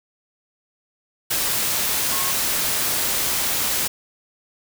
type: tone in noise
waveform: sine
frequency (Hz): 1084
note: C#6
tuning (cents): -39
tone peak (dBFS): -29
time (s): 2.12-2.32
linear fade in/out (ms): 10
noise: white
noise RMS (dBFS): -22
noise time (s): 1.3-3.88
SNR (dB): -10
effects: none